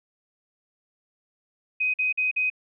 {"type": "tone bursts", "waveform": "sine", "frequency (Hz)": 2511, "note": "D#7", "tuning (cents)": 15, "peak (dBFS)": -21, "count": 4, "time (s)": [1.8, 2.501], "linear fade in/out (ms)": 10, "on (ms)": 140, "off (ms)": 47, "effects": []}